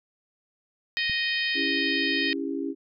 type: harmonic tone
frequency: 622.3 Hz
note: D#5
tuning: in tune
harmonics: 3 / 4 / 5 / 6 / 7 / 8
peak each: -28 / -30 / -32 / -34 / -35 / -36 dBFS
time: 0.97-2.33 s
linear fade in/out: 0 ms
type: click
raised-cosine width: 5 ms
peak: -27 dBFS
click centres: 1.097 s
type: chord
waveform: sine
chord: C# diminished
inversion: none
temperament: equal with one note detuned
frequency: 277.2 / 329.6 / 401.9 Hz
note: C#4 / E4 / G4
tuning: 0 / 0 / +43 cents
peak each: -30 / -32 / -34 dBFS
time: 1.54-2.75 s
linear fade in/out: 50 ms
effects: none